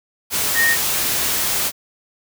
sine tone in noise, 1852 Hz, A#6, 12 cents flat, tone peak -14 dBFS, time 0.54-0.77 s, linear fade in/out 50 ms, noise white, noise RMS -20 dBFS, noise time 0.3-1.72 s, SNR +3 dB, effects none

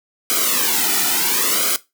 white noise with flanger, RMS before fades -18 dBFS, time 0.3-1.76 s, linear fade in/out 0 ms, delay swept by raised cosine 1.1 to 1.87 ms, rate 0.72 Hz, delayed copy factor -0.95, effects noise-tail reverb RT60 0.2 s tail -17 dB re dry + high-pass 200 Hz 12 dB/octave

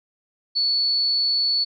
sine tone, 4435 Hz, C#8, in tune, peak -18 dBFS, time 0.55-1.65 s, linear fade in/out 20 ms, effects none

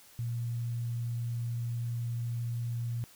sine tone, 118.3 Hz, A#2, 26 cents sharp, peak -31 dBFS, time 0.19-3.04 s, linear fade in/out 0 ms, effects white hiss -57 dBFS RMS until 3.15 s

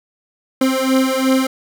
30% pulse beating tone pair, 261.6 / 264.4 Hz, C4 / C4, 0 / +18 cents, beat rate 2.8 Hz, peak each -14 dBFS, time 0.61-1.47 s, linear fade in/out 5 ms, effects none

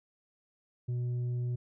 sine tone with tanh clipping, 122.4 Hz, B2, 15 cents flat, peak -31 dBFS, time 0.88-1.56 s, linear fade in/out 10 ms, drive 4 dB, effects none

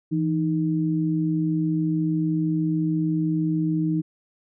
sine tone pair together, 164.8 / 311.1 Hz, E3 / D#4, 0 / 0 cents, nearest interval major seventh, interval 1100 cents, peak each -23 dBFS, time 0.11-4.02 s, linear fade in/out 20 ms, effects none

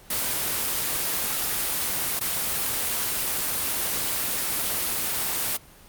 white noise with dropouts, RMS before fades -26 dBFS, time 0.1-5.57 s, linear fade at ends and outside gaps 5 ms, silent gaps 2.194-2.209 s, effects pink hiss -50 dBFS RMS until 5.88 s + Opus 24 kbps

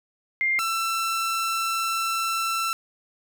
sine / sawtooth tone pair in turn, 2108 / 1338.8 Hz, C7 / E6, +12 / +26 cents, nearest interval minor sixth, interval 786 cents, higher first, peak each -20 dBFS, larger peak neither, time 0.41-0.59 / 0.59-2.73 s, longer second, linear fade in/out 0 ms, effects none

